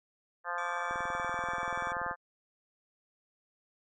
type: harmonic tone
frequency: 174.61 Hz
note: F3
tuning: in tune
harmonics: 3 / 4 / 5 / 6 / 7 / 8 / 9 / 10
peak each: -43 / -41 / -40 / -40 / -38 / -44 / -39 / -42 dBFS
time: 0.44-2.16 s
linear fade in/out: 50 ms
type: tone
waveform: 25% pulse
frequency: 1152 Hz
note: D6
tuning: 34 cents flat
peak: -38 dBFS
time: 0.58-1.92 s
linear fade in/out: 2 ms
type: click train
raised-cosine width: 2 ms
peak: -32 dBFS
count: 26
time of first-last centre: 0.91-2.112 s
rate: 20.8 Hz
effects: low-pass 7000 Hz 12 dB/octave + MP3 32 kbps